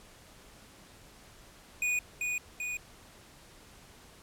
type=tone with echo; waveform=square; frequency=2468 Hz; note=D#7; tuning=15 cents flat; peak=-28 dBFS; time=1.82-1.99 s; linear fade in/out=2 ms; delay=390 ms; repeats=2; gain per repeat=-3 dB; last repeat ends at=2.77 s; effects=pink hiss -55 dBFS RMS until 4.22 s + low-pass 12000 Hz 12 dB/octave